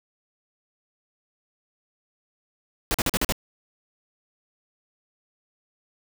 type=noise bursts; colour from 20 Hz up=pink; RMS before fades=-23 dBFS; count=6; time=2.91-3.323 s; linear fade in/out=0 ms; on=33 ms; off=43 ms; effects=none